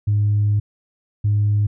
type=tone pair in turn; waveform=sine; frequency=103.83 / 103.83 Hz; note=G#2 / G#2; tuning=0 / 0 cents; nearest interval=unison; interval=0 cents; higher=neither; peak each=-13 dBFS; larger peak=neither; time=0.07-0.6 / 1.24-1.67 s; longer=first; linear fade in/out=10 ms; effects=tanh soft clip ceiling -11 dBFS